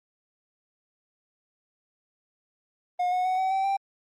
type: tone with pitch steps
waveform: triangle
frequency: 718 / 731 / 744.2 / 757.6 / 771.3 / 785.2 Hz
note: F5 / F#5 / F#5 / F#5 / G5 / G5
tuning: +48 / -21 / +10 / +41 / -28 / +3 cents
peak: -21 dBFS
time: 2.99-3.77 s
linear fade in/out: 10 ms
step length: 130 ms
effects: Opus 32 kbps